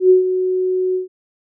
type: tone with ADSR envelope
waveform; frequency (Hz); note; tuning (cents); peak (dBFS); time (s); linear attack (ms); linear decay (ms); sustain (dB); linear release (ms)
sine; 370; F#4; 0; -5; 0-1.08; 100; 130; -10; 130
effects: none